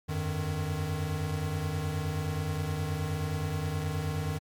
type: tone cluster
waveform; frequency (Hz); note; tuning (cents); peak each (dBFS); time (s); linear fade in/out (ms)
square; 87.6 / 97.1 / 153.4; F2 / G2 / D#3; +6 / -16 / -24; -35 / -37 / -33; 0.08-4.39; 20
effects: MP3 96 kbps